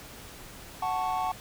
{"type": "chord", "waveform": "triangle", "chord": "F# minor", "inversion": "none", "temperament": "equal", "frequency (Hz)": [740, 880, 1108.7], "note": ["F#5", "A5", "C#6"], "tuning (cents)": [0, 0, 0], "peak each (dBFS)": [-28, -30, -31], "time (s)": [0.82, 1.32], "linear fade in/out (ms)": 5, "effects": ["pink hiss -46 dBFS RMS until 1.4 s"]}